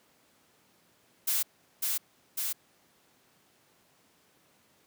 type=noise with echo; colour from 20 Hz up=blue; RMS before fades=-28 dBFS; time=1.27-1.43 s; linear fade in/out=10 ms; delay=550 ms; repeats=2; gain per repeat=-2 dB; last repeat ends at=2.53 s; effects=pink hiss -65 dBFS RMS until 4.86 s + high-pass 150 Hz 12 dB/octave